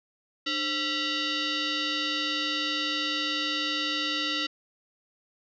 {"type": "tone with frequency modulation", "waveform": "sine", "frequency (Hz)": 527, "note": "C5", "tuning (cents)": 12, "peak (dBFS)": -26, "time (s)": [0.46, 4.47], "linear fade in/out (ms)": 10, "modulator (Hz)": 827, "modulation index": 5.1, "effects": []}